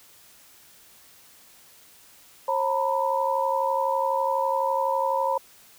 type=tone cluster; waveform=sine; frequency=539 / 909 / 981 Hz; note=C#5 / A#5 / B5; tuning=-49 / -44 / -12 cents; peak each=-26 dBFS; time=2.48-5.38 s; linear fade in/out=5 ms; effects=white hiss -53 dBFS RMS until 5.78 s

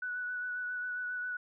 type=tone with vibrato; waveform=sine; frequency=1480 Hz; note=F#6; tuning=in tune; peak=-34 dBFS; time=0.02-1.37 s; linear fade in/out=5 ms; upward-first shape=sine; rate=7.4 Hz; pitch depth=18 cents each way; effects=none

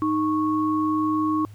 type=tone pair together; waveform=sine; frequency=310 / 1103.3 Hz; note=D#4 / C#6; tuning=-6 / -9 cents; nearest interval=octave + minor seventh; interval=2197 cents; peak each=-21 / -25 dBFS; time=0.02-1.45 s; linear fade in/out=0 ms; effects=added 104 Hz sine -40 dBFS peak until 1.54 s + pink hiss -57 dBFS RMS until 1.54 s

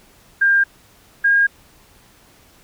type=tone pair in turn; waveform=sine; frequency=1600 / 1623.3 Hz; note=G6 / G#6; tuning=+35 / -40 cents; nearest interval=unison; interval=25 cents; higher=second; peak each=-11 dBFS; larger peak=neither; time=0.41-0.64 / 1.24-1.47 s; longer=neither; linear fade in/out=10 ms; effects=pink hiss -51 dBFS RMS until 2.63 s

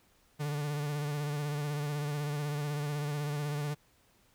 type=tone with vibrato; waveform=45% pulse; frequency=146.83 Hz; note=D3; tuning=in tune; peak=-32 dBFS; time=0.39-3.75 s; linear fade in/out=20 ms; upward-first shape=sine; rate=16 Hz; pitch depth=38 cents each way; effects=pink hiss -67 dBFS RMS until 4.34 s

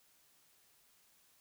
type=silence; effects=white hiss -69 dBFS RMS until 1.4 s

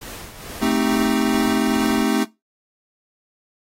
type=noise with tremolo; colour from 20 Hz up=pink; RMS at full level=-34 dBFS; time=0.01-2.05 s; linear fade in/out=10 ms; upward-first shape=triangle; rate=2.3 Hz; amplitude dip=60%
type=chord; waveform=square; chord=A half-diminished seventh; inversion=none; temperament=equal; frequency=220 / 261.6 / 311.1 / 392 Hz; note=A3 / C4 / Eb4 / G4; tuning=0 / 0 / 0 / 0 cents; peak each=-22 / -22 / -24 / -27 dBFS; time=0.61-2.25 s; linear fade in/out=20 ms
effects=noise-tail reverb RT60 0.2 s tail -18 dB re dry + AAC 48 kbps

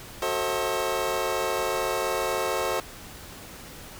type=chord; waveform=25% pulse; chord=F# diminished seventh; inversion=none; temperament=just; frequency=370 / 444 / 532.8 / 639.4 Hz; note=F#4 / A4 / C5 / Eb5; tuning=0 / +16 / +31 / +47 cents; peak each=-28 / -27 / -26 / -28 dBFS; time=0.22-2.8 s; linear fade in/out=2 ms; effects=pink hiss -43 dBFS RMS until 3.99 s

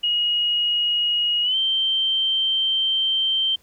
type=tone with pitch glide; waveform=sine; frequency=2887 to 3130 Hz; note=F#7 to G7; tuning=-43 to -3 cents; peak=-18 dBFS; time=0.03-3.56 s; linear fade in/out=10 ms; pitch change=+140 cents; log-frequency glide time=1.43-1.57 s; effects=pink hiss -58 dBFS RMS until 3.62 s

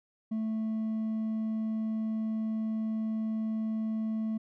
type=tone with hard clipping; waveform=sine; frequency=220 Hz; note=A3; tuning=in tune; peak=-30 dBFS; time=0.31-4.38 s; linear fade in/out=10 ms; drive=2 dB; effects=none

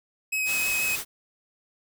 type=tone with vibrato; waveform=45% pulse; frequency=2545 Hz; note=D#7; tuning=39 cents sharp; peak=-24 dBFS; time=0.32-0.96 s; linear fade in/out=10 ms; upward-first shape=sine; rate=6.2 Hz; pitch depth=13 cents each way
type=noise; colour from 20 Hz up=white; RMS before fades=-32 dBFS; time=0.45-1.05 s; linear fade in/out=50 ms
effects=none

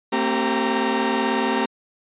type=tone cluster; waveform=sawtooth; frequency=227.2 / 265.7 / 388.1 / 925 Hz; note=A#3 / C4 / G4 / A#5; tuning=-44 / +27 / -17 / -14 cents; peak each=-21 dBFS; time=0.12-1.66 s; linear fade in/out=10 ms; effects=resampled to 8000 Hz

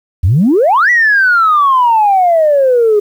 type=exponential two-way sweep; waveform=sine; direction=up then down; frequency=77.78 to 1975.5 to 406.8 Hz; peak=-5 dBFS; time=0.23-3 s; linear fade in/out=10 ms; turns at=0.9 s; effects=tanh soft clip ceiling -2 dBFS + 7-bit

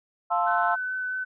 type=chord; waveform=sine; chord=F major seventh; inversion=none; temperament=equal; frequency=698.5 / 880 / 1046.5 / 1318.5 Hz; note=F5 / A5 / C6 / E6; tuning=0 / 0 / 0 / 0 cents; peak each=-25 / -27 / -28 / -27 dBFS; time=0.3-0.76 s; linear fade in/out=20 ms
type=tone with vibrato; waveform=sine; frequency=1510 Hz; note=F#6; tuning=35 cents sharp; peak=-27 dBFS; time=0.46-1.25 s; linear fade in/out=20 ms; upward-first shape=sine; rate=4.6 Hz; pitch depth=8 cents each way
effects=tanh soft clip ceiling -9 dBFS

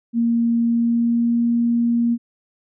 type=tone with pitch glide; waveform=sine; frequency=233.1 to 235.4 Hz; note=A#3 to A#3; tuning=0 to +17 cents; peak=-15 dBFS; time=0.13-2.18 s; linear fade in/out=50 ms; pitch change=+17 cents; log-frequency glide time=0.61-1.41 s; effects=none

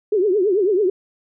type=tone with vibrato; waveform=sine; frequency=392.7 Hz; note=G4; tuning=3 cents sharp; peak=-14 dBFS; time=0.12-0.9 s; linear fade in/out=5 ms; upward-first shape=triangle; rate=9.1 Hz; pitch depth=220 cents each way; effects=none

